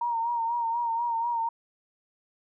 sine tone with vibrato, 932.3 Hz, A#5, in tune, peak -25 dBFS, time 0.01-1.49 s, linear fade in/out 5 ms, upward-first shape sine, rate 4.1 Hz, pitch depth 47 cents each way, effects none

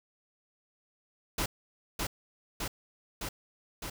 pink noise with echo, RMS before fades -31 dBFS, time 1.38-1.46 s, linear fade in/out 5 ms, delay 610 ms, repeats 4, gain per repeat -2 dB, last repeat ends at 3.9 s, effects none

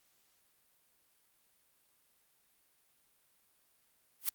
blue noise with exponential growth, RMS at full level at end -27 dBFS, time 4.2-4.29 s, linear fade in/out 2 ms, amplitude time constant 18 ms, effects white hiss -72 dBFS RMS until 4.34 s + Opus 48 kbps

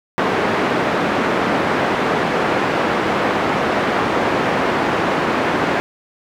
pink band-pass noise, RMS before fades -18 dBFS, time 0.18-5.8 s, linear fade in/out 0 ms, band 240 to 1800 Hz, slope 12 dB/octave, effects none

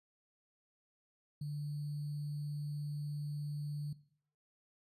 sine tone with sample-and-hold, 147.2 Hz, D3, 4 cents sharp, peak -37 dBFS, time 1.41-3.93 s, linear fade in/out 5 ms, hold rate 4410 Hz, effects noise-tail reverb RT60 0.6 s tail -18 dB re dry + resampled to 32000 Hz

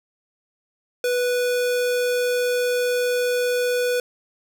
square tone, 492.4 Hz, B4, 5 cents flat, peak -20 dBFS, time 1.04-4 s, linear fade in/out 2 ms, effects none

